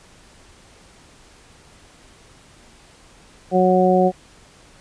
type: harmonic tone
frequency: 184 Hz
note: F#3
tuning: 9 cents flat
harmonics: 1 / 2 / 3 / 4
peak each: -18 / -18 / -18 / -18 dBFS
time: 3.51-4.12 s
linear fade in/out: 50 ms
effects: pink hiss -49 dBFS RMS until 4.8 s + resampled to 22050 Hz